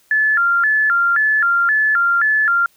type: tone with vibrato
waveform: sine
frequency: 1550 Hz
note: G6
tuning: 20 cents flat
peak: -12 dBFS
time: 0.11-2.66 s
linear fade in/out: 2 ms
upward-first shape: square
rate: 1.9 Hz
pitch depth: 190 cents each way
effects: white hiss -56 dBFS RMS until 2.76 s